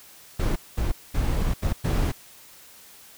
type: noise bursts at uneven times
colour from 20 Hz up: brown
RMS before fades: -23 dBFS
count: 5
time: 0.39-0.56 / 0.77-0.92 / 1.14-1.54 / 1.62-1.73 / 1.84-2.12 s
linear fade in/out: 10 ms
effects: white hiss -49 dBFS RMS until 3.17 s